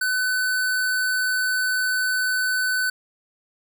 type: tone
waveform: square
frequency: 1507 Hz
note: F#6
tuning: 31 cents sharp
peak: -21 dBFS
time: 0.01-2.9 s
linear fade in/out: 5 ms
effects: none